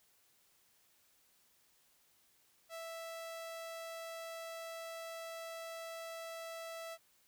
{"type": "tone", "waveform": "sawtooth", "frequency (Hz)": 659.3, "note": "E5", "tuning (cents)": 0, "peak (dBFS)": -40, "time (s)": [2.69, 6.98], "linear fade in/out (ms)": 50, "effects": ["white hiss -71 dBFS RMS until 7.27 s"]}